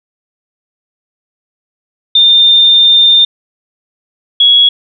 sine tone pair in turn, 3611 / 3343 Hz, A7 / G#7, +44 / +11 cents, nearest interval minor second, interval 133 cents, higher first, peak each -3 dBFS, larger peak neither, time 2.15-3.25 / 4.4-4.69 s, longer first, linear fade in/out 5 ms, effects none

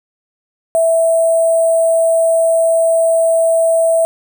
sine tone with sample-and-hold, 659.3 Hz, E5, in tune, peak -9 dBFS, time 0.75-4.05 s, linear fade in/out 0 ms, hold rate 8820 Hz, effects none

